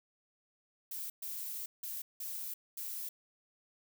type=noise bursts at uneven times; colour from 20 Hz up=violet; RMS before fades=-41 dBFS; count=5; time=0.91-1.1 / 1.22-1.66 / 1.83-2.02 / 2.2-2.54 / 2.77-3.09 s; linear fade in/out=5 ms; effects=none